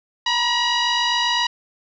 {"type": "tone with frequency modulation", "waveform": "sine", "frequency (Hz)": 987.8, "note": "B5", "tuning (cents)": 0, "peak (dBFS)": -17, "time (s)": [0.26, 1.47], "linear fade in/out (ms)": 5, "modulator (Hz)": 964, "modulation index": 3.9, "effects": []}